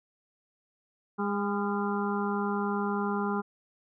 harmonic tone with a mistuned harmonic, 203.3 Hz, G#3, 37 cents flat, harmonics 1 / 2 / 4 / 5 / 6 / 7, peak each -30 / -33 / -36 / -37 / -38 / -38 dBFS, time 1.18-3.42 s, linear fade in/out 20 ms, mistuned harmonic 7, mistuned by -46 cents, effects none

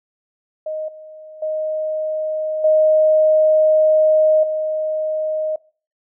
sine tone with level steps, 622.3 Hz, D#5, in tune, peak -22 / -35 / -19 / -10 / -18 dBFS, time 0.66-5.56 s, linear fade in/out 5 ms, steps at 0.88 / 1.42 / 2.64 / 4.43 s, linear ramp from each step 5 ms, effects noise-tail reverb RT60 0.4 s tail -22 dB re dry

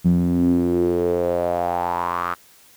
sawtooth tone with band-pass filter sweep, 87.31 Hz, F2, in tune, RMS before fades -20 dBFS, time 0.04-2.35 s, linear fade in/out 20 ms, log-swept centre 180 to 1300 Hz, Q 5.7, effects white hiss -51 dBFS RMS until 2.76 s

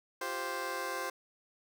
15% pulse chord, F suspended second, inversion none, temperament just, 349.2 / 392.9 / 523.8 Hz, F4 / G4 / C5, 0 / +4 / +2 cents, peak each -36 / -35 / -32 dBFS, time 0.21-1.1 s, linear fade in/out 5 ms, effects none

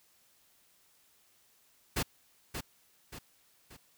pink noise with echo, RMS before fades -31 dBFS, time 1.96-2.03 s, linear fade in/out 10 ms, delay 580 ms, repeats 3, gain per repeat -7 dB, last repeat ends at 3.77 s, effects white hiss -67 dBFS RMS until 3.97 s

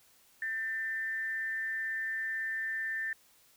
sine tone with frequency modulation, 1791 Hz, A6, 30 cents sharp, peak -32 dBFS, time 0.42-3.13 s, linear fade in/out 2 ms, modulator 221 Hz, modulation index 0.34, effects white hiss -64 dBFS RMS until 3.56 s

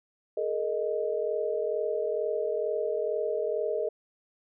sine chord, Ab suspended second, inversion none, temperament equal with one note detuned, 424 / 466.2 / 622.3 Hz, Ab4 / Bb4 / Eb5, +36 / 0 / 0 cents, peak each -31 dBFS, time 0.37-3.89 s, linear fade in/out 5 ms, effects none

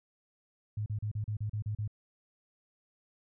sine tone bursts, 105.9 Hz, G#2, 34 cents sharp, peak -31 dBFS, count 9, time 0.77-1.877 s, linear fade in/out 5 ms, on 91 ms, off 36 ms, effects none

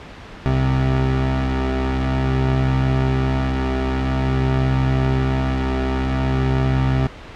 25% pulse tone pair together, 65.65 / 130.81 Hz, C2 / C3, +6 / 0 cents, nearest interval octave, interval 1194 cents, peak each -16 dBFS, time 0.46-7.07 s, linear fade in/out 0 ms, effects pink hiss -37 dBFS RMS until 7.35 s + low-pass 3000 Hz 12 dB/octave

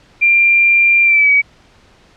sine tone with pitch glide, 2381 to 2268 Hz, D7 to C#7, +23 to +39 cents, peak -7 dBFS, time 0.21-1.42 s, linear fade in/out 20 ms, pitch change -84 cents, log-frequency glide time 1.03-1.31 s, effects pink hiss -48 dBFS RMS until 2.16 s + low-pass 5000 Hz 12 dB/octave

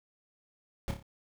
brown noise with echo, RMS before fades -32 dBFS, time 0.88-0.91 s, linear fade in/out 0 ms, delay 29 ms, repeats 4, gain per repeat -6 dB, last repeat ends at 1.026 s, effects none

